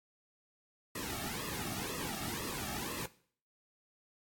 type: noise with flanger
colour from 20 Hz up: pink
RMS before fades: -40 dBFS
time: 0.95-3.06 s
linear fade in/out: 5 ms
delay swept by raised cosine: 1.3 to 2.04 ms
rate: 2 Hz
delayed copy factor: -1
effects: noise-tail reverb RT60 0.5 s tail -17 dB re dry + AAC 64 kbps